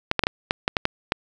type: clicks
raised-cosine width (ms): 0.3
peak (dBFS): -3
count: 9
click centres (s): 0.114 / 0.193 / 0.237 / 0.269 / 0.509 / 0.679 / 0.768 / 0.854 / 1.121
effects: none